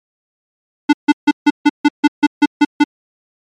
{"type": "tone bursts", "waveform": "square", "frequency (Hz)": 293.7, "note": "D4", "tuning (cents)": 0, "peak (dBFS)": -6, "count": 11, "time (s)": [0.89, 2.841], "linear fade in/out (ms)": 10, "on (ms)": 41, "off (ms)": 150, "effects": ["low-pass 4000 Hz 12 dB/octave", "MP3 64 kbps"]}